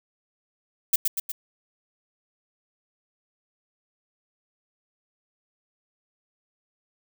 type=noise with echo; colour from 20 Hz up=violet; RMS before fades=-19 dBFS; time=0.93-0.96 s; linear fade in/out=5 ms; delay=120 ms; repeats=3; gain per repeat=-4 dB; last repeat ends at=1.32 s; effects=none